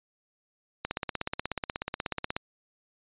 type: click train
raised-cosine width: 0.3 ms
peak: -14 dBFS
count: 26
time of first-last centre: 0.85-2.365 s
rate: 16.5 Hz
effects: resampled to 8000 Hz